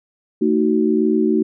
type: chord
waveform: sine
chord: D# diminished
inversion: second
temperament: just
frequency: 224 / 311.1 / 373.4 Hz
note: A3 / D#4 / F#4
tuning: +31 / 0 / +16 cents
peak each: -18 dBFS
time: 0.41-1.43 s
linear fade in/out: 10 ms
effects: none